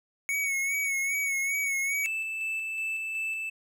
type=tone with vibrato; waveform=square; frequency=2217 Hz; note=C#7; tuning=in tune; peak=-27 dBFS; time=0.29-2.06 s; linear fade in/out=0 ms; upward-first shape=sine; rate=2.5 Hz; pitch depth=43 cents each way
type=tone with tremolo; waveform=triangle; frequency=2637 Hz; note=E7; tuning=in tune; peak=-27 dBFS; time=2.04-3.5 s; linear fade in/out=10 ms; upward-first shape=square; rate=2.7 Hz; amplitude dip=25%
effects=none